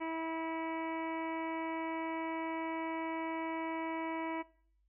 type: harmonic tone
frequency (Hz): 324.8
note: E4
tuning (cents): -26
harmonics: 1 / 2 / 3 / 4 / 5 / 6 / 7 / 8 / 9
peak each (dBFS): -38 / -44 / -41 / -52 / -56 / -50 / -47 / -59 / -60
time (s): 0-4.43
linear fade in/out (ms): 20
effects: noise-tail reverb RT60 0.6 s tail -22 dB re dry + added 50 Hz sine -70 dBFS peak until 4.88 s